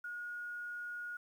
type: tone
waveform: sine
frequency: 1441 Hz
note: F#6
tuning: 46 cents flat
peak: -40 dBFS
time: 0.04-1.17 s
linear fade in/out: 5 ms
effects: 11-bit